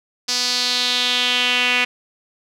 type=tone with band-pass filter sweep; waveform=sawtooth; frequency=247.5 Hz; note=B3; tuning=4 cents sharp; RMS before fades=-19 dBFS; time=0.28-1.85 s; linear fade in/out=10 ms; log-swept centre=5100 to 2500 Hz; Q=3.6; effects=none